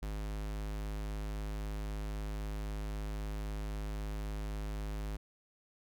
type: tone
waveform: square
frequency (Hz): 51.9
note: G#1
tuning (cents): 0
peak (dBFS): -37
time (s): 0.02-5.17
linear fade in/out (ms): 10
effects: none